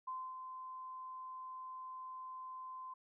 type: tone with ADSR envelope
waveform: sine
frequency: 1033 Hz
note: C6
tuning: 22 cents flat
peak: -39 dBFS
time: 0.07-2.94 s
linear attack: 10 ms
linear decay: 260 ms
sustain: -6 dB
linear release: 8 ms
effects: none